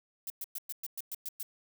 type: noise bursts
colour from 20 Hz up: violet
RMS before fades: -38 dBFS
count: 9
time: 0.27-1.429 s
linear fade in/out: 2 ms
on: 31 ms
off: 110 ms
effects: none